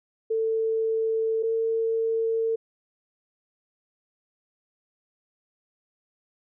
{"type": "tone pair in turn", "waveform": "sine", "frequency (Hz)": [446, 451.2], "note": ["A4", "A4"], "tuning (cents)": [23, 44], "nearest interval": "unison", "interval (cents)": 21, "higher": "second", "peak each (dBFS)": -22, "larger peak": "neither", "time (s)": [[0.3, 1.43], [1.43, 2.56]], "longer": "neither", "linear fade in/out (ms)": 10, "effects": []}